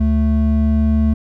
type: tone pair together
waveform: triangle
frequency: 73.42 / 220 Hz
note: D2 / A3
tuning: 0 / 0 cents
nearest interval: octave + perfect fifth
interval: 1900 cents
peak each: -12 / -13 dBFS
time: 0-1.14 s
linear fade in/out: 10 ms
effects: none